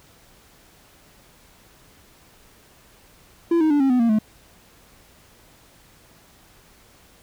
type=tone with pitch steps; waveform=triangle; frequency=338 / 313.5 / 290.9 / 269.8 / 250.3 / 232.2 / 215.4 Hz; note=E4 / D#4 / D4 / C#4 / B3 / A#3 / A3; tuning=+43 / +13 / -16 / -47 / +23 / -7 / -37 cents; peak=-13 dBFS; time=3.51-4.189 s; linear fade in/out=5 ms; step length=97 ms; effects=pink hiss -53 dBFS RMS until 7.22 s